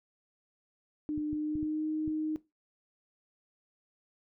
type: tone with pitch glide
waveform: sine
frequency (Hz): 301.2 to 310.2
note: D4 to D#4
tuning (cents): +44 to -5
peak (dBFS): -30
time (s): 1.09-2.36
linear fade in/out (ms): 0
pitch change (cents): +51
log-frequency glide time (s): 1.28-1.87
type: clicks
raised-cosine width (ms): 5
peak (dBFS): -30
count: 5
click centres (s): 1.178 / 1.33 / 1.555 / 1.629 / 2.078
effects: noise-tail reverb RT60 0.2 s tail -17 dB re dry